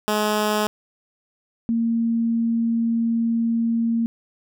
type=tone pair in turn; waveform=10% pulse / sine; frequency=211.6 / 230.2 Hz; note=G#3 / A#3; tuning=+33 / -22 cents; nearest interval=minor second; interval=145 cents; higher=second; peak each=-11 / -18 dBFS; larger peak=first; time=0.08-0.67 / 1.69-4.06 s; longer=second; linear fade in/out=0 ms; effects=none